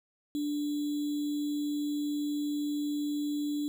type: tone with sample-and-hold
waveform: sine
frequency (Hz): 293.7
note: D4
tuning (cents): 0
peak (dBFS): -29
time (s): 0.35-3.68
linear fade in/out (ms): 0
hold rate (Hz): 3675
effects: none